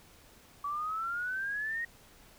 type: exponential sweep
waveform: sine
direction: up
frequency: 1138 to 1887 Hz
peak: -32 dBFS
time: 0.64-1.85 s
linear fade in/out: 5 ms
effects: pink hiss -58 dBFS RMS until 2.38 s